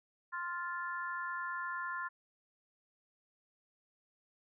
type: harmonic tone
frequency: 349.2 Hz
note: F4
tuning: in tune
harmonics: 3 / 4 / 5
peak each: -40 / -41 / -42 dBFS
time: 0.32-2.09 s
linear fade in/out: 20 ms
effects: none